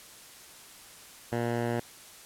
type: tone with low-pass filter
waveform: 10% pulse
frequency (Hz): 118.4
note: A#2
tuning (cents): +27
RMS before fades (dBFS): -30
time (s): 1.32-1.8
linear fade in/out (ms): 5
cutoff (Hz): 1900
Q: 0.75
effects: white hiss -50 dBFS RMS until 2.25 s + low-pass 12000 Hz 12 dB/octave